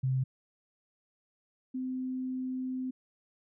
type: tone pair in turn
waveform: sine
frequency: 130.81 / 257.3 Hz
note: C3 / C4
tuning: 0 / -29 cents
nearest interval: octave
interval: 1171 cents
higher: second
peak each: -26 / -32 dBFS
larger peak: first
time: 0.03-0.24 / 1.74-2.91 s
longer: second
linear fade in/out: 10 ms
effects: none